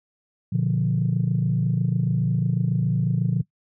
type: chord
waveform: sine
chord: B diminished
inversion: none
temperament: equal with one note detuned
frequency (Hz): 120.51 / 146.83 / 174.61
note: B2 / D3 / F3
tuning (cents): -42 / 0 / 0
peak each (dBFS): -23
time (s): 0.52-3.42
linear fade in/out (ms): 10
effects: noise-tail reverb RT60 0.1 s tail -19 dB re dry + tanh soft clip ceiling -12 dBFS